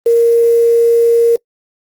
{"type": "tone with quantisation", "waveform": "sine", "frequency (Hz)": 466.2, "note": "A#4", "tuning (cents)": 0, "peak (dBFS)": -6, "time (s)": [0.06, 1.36], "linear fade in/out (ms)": 5, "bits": 5, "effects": ["noise-tail reverb RT60 0.1 s tail -24 dB re dry", "Opus 24 kbps"]}